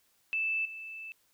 sine tone with level steps, 2637 Hz, E7, in tune, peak -28 / -40 dBFS, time 0.33-1.12 s, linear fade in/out 0 ms, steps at 0.65 s, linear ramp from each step 5 ms, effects white hiss -70 dBFS RMS until 1.33 s

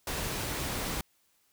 pink noise, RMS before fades -34 dBFS, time 0.07-1.01 s, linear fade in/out 2 ms, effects white hiss -70 dBFS RMS until 1.52 s

